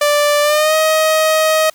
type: tone with pitch glide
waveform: sawtooth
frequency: 587.3 to 629.5 Hz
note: D5 to D#5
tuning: 0 to +20 cents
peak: -7 dBFS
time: 0.01-1.7 s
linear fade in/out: 5 ms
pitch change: +120 cents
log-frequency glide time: 0.42-0.75 s
effects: white hiss -49 dBFS RMS until 1.74 s